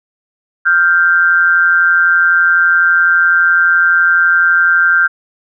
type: tone pair together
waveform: sine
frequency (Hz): 1396.1 / 1568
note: F6 / G6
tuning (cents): -1 / 0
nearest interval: major second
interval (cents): 201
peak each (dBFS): -10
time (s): 0.65-5.08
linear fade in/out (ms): 20
effects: none